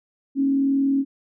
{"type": "tone with frequency modulation", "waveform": "sine", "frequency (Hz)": 273.9, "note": "C#4", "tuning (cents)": -21, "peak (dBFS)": -17, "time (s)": [0.35, 1.05], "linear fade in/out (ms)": 50, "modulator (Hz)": 40.9, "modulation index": 0.32, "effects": []}